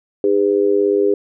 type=tone with amplitude modulation; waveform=sine; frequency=404.7 Hz; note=G#4; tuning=45 cents flat; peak=-8 dBFS; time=0.24-1.14 s; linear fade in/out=2 ms; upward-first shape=sine; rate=97.4 Hz; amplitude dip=90%; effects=none